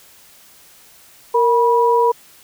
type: tone pair together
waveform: sine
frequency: 464.8 / 973 Hz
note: A#4 / B5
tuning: -5 / -26 cents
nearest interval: octave + minor second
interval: 1279 cents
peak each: -14 dBFS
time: 1.34-2.12 s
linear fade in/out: 10 ms
effects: white hiss -47 dBFS RMS until 2.43 s